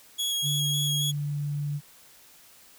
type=tone with vibrato; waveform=sawtooth; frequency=3322 Hz; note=G#7; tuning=in tune; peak=-23 dBFS; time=0.18-1.12 s; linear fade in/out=20 ms; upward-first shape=square; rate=3.6 Hz; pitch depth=13 cents each way
type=tone; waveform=sine; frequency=145.6 Hz; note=D3; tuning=15 cents flat; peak=-27 dBFS; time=0.42-1.81 s; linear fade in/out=50 ms
effects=white hiss -54 dBFS RMS until 2.78 s